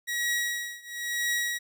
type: tone with tremolo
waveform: sawtooth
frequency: 1911 Hz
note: A#6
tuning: 43 cents sharp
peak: -21 dBFS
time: 0.07-1.59 s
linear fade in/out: 20 ms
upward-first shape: triangle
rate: 1 Hz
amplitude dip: 95%
effects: none